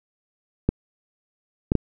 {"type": "clicks", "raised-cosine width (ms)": 3, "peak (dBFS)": -5, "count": 3, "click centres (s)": [0.69, 1.719, 1.753], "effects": []}